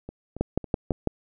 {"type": "two click trains", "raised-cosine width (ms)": 2, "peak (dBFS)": [-23, -9], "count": [4, 5], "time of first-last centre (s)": [[0.09, 0.919], [0.41, 1.073]], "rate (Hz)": [3.62, 6.03], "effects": []}